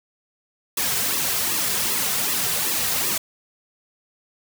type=noise with flanger; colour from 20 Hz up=white; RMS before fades=-23 dBFS; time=0.77-3.18 s; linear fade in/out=5 ms; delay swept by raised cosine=1.3 to 3.6 ms; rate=2.6 Hz; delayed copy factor=-0.8; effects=none